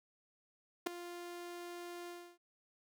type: tone with ADSR envelope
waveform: sawtooth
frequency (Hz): 349.2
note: F4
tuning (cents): 0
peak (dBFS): -25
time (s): 0.86-2.38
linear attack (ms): 10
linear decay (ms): 4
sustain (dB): -16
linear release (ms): 300
effects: none